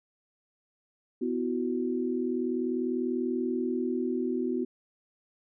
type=chord; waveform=sine; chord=B suspended fourth; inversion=none; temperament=equal with one note detuned; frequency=250.1 / 329.6 / 370 Hz; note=B3 / E4 / F#4; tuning=+22 / 0 / 0 cents; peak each=-30 / -34 / -31 dBFS; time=1.21-4.65 s; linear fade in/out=10 ms; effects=none